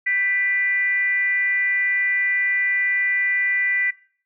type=tone with frequency modulation; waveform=sine; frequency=1979 Hz; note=B6; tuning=3 cents sharp; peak=-18 dBFS; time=0.06-3.91 s; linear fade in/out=10 ms; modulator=418 Hz; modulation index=0.41; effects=noise-tail reverb RT60 0.5 s tail -20 dB re dry